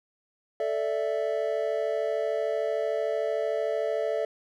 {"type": "chord", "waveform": "triangle", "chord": "A suspended fourth", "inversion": "none", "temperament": "just", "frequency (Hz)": [440, 586.7, 660], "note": ["A4", "D5", "E5"], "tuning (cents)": [0, -2, 2], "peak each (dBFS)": -28, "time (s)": [0.6, 4.25], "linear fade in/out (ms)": 2, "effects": []}